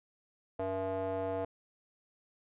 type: tone with band-pass filter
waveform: square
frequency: 95.3 Hz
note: G2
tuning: 48 cents flat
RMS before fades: -35 dBFS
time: 0.59-1.45 s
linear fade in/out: 5 ms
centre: 600 Hz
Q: 3.6
effects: resampled to 8000 Hz

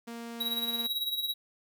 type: tone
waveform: sawtooth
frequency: 233.1 Hz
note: A#3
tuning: in tune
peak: -35 dBFS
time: 0.07-0.87 s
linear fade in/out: 10 ms
type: tone with tremolo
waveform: square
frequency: 3861 Hz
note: B7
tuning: 40 cents flat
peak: -28 dBFS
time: 0.4-1.34 s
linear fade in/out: 10 ms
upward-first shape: sine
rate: 18 Hz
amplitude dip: 65%
effects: 11-bit

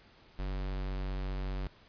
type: tone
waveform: square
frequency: 47.41 Hz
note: F#1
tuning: 43 cents sharp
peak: -34 dBFS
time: 0.39-1.67 s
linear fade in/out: 0 ms
effects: pink hiss -60 dBFS RMS until 1.88 s + resampled to 11025 Hz

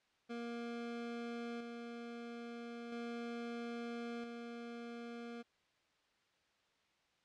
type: tone with tremolo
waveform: 25% pulse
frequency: 235.4 Hz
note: A#3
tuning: 17 cents sharp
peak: -38 dBFS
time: 0.29-5.43 s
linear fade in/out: 20 ms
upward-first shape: square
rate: 0.38 Hz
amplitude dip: 35%
effects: white hiss -75 dBFS RMS until 7.24 s + low-pass 4000 Hz 12 dB/octave

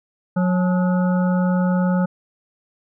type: harmonic tone with a mistuned harmonic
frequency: 181.8 Hz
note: F#3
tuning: 30 cents flat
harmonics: 1 / 3 / 5 / 7 / 8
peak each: -16 / -26 / -30 / -33 / -34 dBFS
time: 0.36-2.06 s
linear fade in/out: 10 ms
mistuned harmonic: 5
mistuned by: -89 cents
effects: none

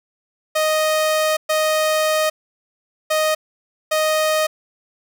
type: tone bursts at uneven times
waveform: sawtooth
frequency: 622.3 Hz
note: D#5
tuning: in tune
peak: -12 dBFS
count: 4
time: 0.55-1.37 / 1.49-2.3 / 3.1-3.35 / 3.91-4.47 s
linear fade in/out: 10 ms
effects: none

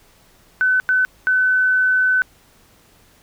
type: tone bursts at uneven times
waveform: sine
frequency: 1511 Hz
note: F#6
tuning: 36 cents sharp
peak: -13 dBFS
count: 3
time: 0.61-0.8 / 0.89-1.05 / 1.27-2.22 s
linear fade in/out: 0 ms
effects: pink hiss -53 dBFS RMS until 3.22 s

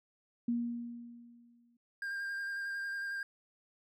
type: tone with exponential decay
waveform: sine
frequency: 237.1 Hz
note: A#3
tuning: 30 cents sharp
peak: -28 dBFS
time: 0.48-1.77 s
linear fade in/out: 5 ms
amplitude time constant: 280 ms
type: tone with vibrato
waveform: triangle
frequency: 1600 Hz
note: G6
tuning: 35 cents sharp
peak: -34 dBFS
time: 2.02-3.23 s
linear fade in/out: 2 ms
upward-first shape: square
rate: 11 Hz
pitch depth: 14 cents each way
effects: none

